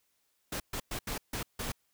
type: noise bursts at uneven times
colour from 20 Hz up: pink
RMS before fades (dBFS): -36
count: 6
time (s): 0.52-0.6 / 0.73-0.8 / 0.91-0.99 / 1.07-1.18 / 1.33-1.43 / 1.59-1.72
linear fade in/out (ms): 5
effects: white hiss -75 dBFS RMS until 1.93 s